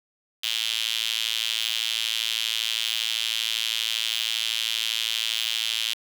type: tone with high-pass filter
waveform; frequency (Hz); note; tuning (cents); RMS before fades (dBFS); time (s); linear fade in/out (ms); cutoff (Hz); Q
sawtooth; 112.6; A2; +40; -27; 0.43-5.94; 10; 3200; 4.4
effects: 8-bit